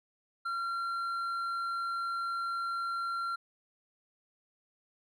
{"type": "tone with hard clipping", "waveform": "sine", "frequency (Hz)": 1372, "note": "F6", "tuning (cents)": -31, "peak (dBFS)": -33, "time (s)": [0.45, 3.36], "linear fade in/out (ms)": 10, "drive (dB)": 4, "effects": []}